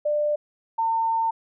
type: tone pair in turn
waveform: sine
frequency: 595 / 905 Hz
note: D5 / A5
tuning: +22 / +48 cents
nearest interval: perfect fifth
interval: 726 cents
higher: second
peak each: -20 / -20 dBFS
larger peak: neither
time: 0.05-0.36 / 0.78-1.31 s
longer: second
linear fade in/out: 10 ms
effects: none